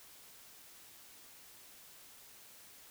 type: silence
effects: white hiss -57 dBFS RMS until 2.9 s